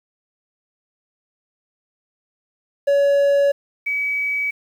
triangle / sine tone pair in turn, 564 / 2278 Hz, C#5 / C#7, +30 / +47 cents, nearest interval 2 octaves, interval 2417 cents, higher second, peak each -11 / -19 dBFS, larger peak first, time 2.87-3.52 / 3.86-4.51 s, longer neither, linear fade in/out 10 ms, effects 8-bit

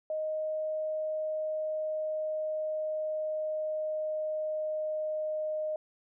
sine tone with pitch glide, 622.3 to 617.6 Hz, D#5 to D#5, 0 to -13 cents, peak -30 dBFS, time 0.1-5.76 s, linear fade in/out 2 ms, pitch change -13 cents, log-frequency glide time 0.77-5.58 s, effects none

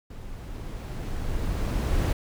brown noise with level ramp, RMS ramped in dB -40 to -22 dBFS, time 0.1-2.13 s, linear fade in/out 5 ms, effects none

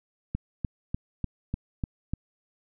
click train, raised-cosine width 5 ms, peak -16 dBFS, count 7, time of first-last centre 0.35-2.136 s, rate 3.36 Hz, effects none

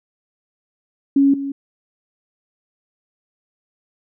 sine tone pair in turn, 277.2 / 277.2 Hz, C#4 / C#4, 0 / 0 cents, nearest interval unison, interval 0 cents, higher neither, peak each -10 / -22 dBFS, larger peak first, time 1.16-1.34 / 1.34-1.52 s, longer neither, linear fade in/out 5 ms, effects none

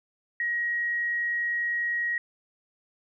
sine tone, 1895 Hz, A#6, 28 cents sharp, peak -25 dBFS, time 0.4-2.18 s, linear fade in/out 2 ms, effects none

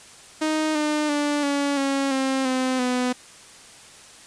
sawtooth tone with pitch steps, 311.1 / 301.5 / 292.3 / 283.3 / 274.6 / 266.2 / 258 / 250.1 Hz, D#4 / D4 / D4 / C#4 / C#4 / C4 / C4 / B3, 0 / +46 / -8 / +38 / -16 / +30 / -24 / +22 cents, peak -17 dBFS, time 0.41-3.13 s, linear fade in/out 10 ms, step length 340 ms, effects white hiss -46 dBFS RMS until 4.26 s + resampled to 22050 Hz

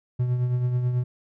triangle tone with tremolo, 124 Hz, B2, 7 cents sharp, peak -17 dBFS, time 0.19-1.04 s, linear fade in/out 10 ms, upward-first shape triangle, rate 9.2 Hz, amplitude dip 50%, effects none

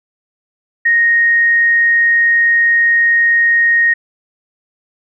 sine tone, 1864.7 Hz, A#6, in tune, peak -8 dBFS, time 0.85-3.94 s, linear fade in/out 10 ms, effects none

